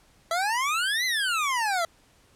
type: exponential two-way sweep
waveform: 25% pulse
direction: up then down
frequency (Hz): 651 to 2071 to 651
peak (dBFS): -20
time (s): 0.31-1.85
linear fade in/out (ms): 2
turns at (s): 1.05
effects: pink hiss -60 dBFS RMS until 2.35 s + low-pass 11000 Hz 12 dB/octave